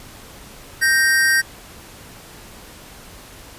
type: tone pair together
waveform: square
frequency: 1568 / 1864.7 Hz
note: G6 / A#6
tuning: 0 / 0 cents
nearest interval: minor third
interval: 300 cents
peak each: -17 dBFS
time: 0.81-1.42 s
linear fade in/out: 20 ms
effects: pink hiss -41 dBFS RMS until 3.58 s + resampled to 32000 Hz